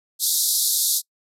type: band-pass noise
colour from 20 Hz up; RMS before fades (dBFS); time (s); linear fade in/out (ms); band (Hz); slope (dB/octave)
white; -21; 0.19-1.02; 50; 3600 to 14000; 96
effects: noise-tail reverb RT60 0.1 s tail -25 dB re dry